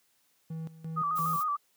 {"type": "tone with tremolo", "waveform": "triangle", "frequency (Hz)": 161.3, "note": "E3", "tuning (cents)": -37, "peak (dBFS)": -32, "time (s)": [0.5, 1.4], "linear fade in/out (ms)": 5, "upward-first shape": "square", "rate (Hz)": 2.9, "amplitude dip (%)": 80}
{"type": "tone with vibrato", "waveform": "sine", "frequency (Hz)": 1200, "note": "D6", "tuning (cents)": 37, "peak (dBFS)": -27, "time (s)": [0.96, 1.57], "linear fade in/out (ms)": 20, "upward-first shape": "square", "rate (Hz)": 6.7, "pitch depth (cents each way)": 60}
{"type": "noise", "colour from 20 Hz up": "violet", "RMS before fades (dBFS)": -41, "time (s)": [1.15, 1.44], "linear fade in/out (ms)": 20}
{"effects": ["white hiss -70 dBFS RMS until 1.76 s", "high-pass 100 Hz 12 dB/octave"]}